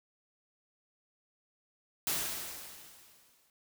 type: noise with exponential decay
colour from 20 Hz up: white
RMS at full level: -31 dBFS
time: 2.07-3.5 s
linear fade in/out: 1 ms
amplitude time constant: 310 ms
effects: none